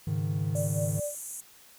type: chord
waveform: triangle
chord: Ab suspended fourth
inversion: none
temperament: equal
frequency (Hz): 103.83 / 138.59 / 155.56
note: Ab2 / Db3 / Eb3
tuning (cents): 0 / 0 / 0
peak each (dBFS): -29 / -32 / -28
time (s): 0.07-1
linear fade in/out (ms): 5
type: tone with tremolo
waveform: sine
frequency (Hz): 587.3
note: D5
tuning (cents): 0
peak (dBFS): -29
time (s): 0.55-1.15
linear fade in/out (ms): 0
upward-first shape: sine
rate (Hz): 4.6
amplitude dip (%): 90
type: band-pass noise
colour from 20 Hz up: white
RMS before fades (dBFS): -40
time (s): 0.55-1.41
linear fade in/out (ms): 10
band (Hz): 6200 to 12000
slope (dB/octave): 96
effects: white hiss -55 dBFS RMS until 1.78 s

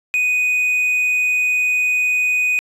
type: tone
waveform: triangle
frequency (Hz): 2489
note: D#7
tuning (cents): 0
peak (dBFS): -13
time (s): 0.14-2.59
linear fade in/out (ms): 0
effects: resampled to 32000 Hz

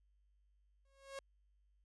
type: tone with exponential growth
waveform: sawtooth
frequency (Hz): 546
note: C#5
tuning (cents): -26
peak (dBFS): -38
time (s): 0.85-1.19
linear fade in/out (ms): 2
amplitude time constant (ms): 73
effects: added 50 Hz sine -70 dBFS peak until 1.84 s + resampled to 24000 Hz

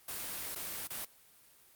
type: noise with dropouts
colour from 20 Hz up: white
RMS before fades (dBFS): -40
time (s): 0.08-1.05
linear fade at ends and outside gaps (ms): 5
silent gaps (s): 0.55-0.557 / 0.873-0.903
effects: white hiss -62 dBFS RMS until 1.75 s + Opus 32 kbps

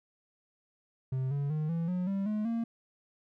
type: tone with pitch steps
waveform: triangle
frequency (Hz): 130.81 / 141.83 / 153.77 / 166.73 / 180.77 / 195.99 / 212.5 / 230.4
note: C3 / C#3 / D#3 / E3 / F#3 / G3 / G#3 / A#3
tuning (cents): 0 / +40 / -20 / +20 / -40 / 0 / +40 / -20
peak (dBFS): -27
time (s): 1.12-2.64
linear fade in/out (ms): 5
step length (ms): 190
effects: none

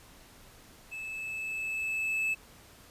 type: tone with level ramp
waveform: triangle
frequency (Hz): 2613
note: E7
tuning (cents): -16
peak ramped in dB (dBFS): -36 to -25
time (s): 0.91-2.35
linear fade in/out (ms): 20
effects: pink hiss -55 dBFS RMS until 2.9 s + resampled to 32000 Hz

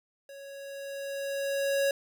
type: tone with level ramp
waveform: square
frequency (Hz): 554.4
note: C#5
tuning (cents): 0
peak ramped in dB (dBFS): -45 to -24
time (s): 0.29-1.91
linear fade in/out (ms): 2
effects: none

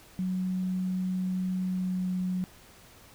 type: tone with pitch glide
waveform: sine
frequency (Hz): 185 to 183.4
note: F#3 to F#3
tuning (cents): 0 to -15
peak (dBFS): -27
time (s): 0.19-2.44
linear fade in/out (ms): 0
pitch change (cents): -15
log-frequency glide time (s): 1.65-2.14
effects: pink hiss -54 dBFS RMS until 3.14 s

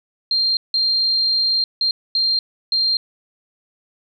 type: tone bursts at uneven times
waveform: sine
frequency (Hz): 4186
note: C8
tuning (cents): 0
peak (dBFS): -15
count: 5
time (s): 0.31-0.57 / 0.74-1.64 / 1.81-1.91 / 2.15-2.39 / 2.72-2.97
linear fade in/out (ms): 2
effects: none

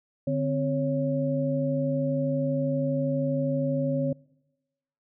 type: tone cluster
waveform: sine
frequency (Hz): 147 / 259.5 / 554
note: D3 / C4 / C#5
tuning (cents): +2 / -14 / -1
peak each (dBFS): -28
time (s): 0.27-4.13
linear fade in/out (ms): 5
effects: noise-tail reverb RT60 1.0 s tail -25 dB re dry

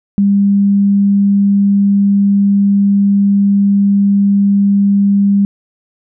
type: tone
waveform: sine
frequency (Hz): 200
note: G3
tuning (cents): +35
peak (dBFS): -7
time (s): 0.18-5.45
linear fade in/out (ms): 0
effects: none

